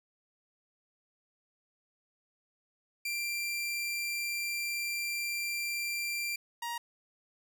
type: tone pair in turn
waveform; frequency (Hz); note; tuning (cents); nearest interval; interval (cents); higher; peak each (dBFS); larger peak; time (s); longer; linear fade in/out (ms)
sawtooth; 2367 / 943.2; D7 / A#5; +13 / +20; octave + major third; 1593; first; -29 / -31; first; 3.05-6.36 / 6.62-6.78; first; 5
effects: none